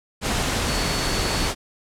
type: tone in noise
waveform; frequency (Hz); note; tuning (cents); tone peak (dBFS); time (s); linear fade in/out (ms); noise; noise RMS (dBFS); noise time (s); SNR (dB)
sine; 4435; C#8; 0; -31; 0.65-1.5; 50; pink; -23; 0.21-1.55; -11
effects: low-pass 9000 Hz 12 dB/octave